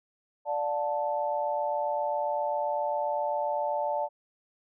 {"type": "chord", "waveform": "sine", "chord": "D minor", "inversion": "none", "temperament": "equal with one note detuned", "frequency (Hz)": [587.3, 714.8, 880], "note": ["D5", "F5", "A5"], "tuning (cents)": [0, 40, 0], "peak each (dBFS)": [-30, -34, -30], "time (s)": [0.45, 4.09], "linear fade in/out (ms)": 50, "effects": []}